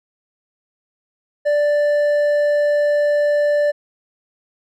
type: tone with hard clipping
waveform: sine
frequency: 587.3 Hz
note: D5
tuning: in tune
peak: -15 dBFS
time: 1.45-3.72 s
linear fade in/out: 20 ms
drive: 5 dB
effects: none